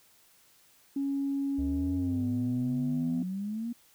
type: tone with pitch glide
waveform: sine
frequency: 277.2 to 249.8 Hz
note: C#4 to B3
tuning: 0 to +20 cents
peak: -27 dBFS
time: 0.96-3.23 s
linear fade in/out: 5 ms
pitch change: -180 cents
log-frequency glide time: 1.95-2.26 s
type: exponential sweep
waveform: sine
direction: up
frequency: 69.3 to 240.7 Hz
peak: -31 dBFS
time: 1.58-3.73 s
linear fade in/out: 10 ms
effects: tanh soft clip ceiling -22 dBFS + white hiss -62 dBFS RMS until 3.94 s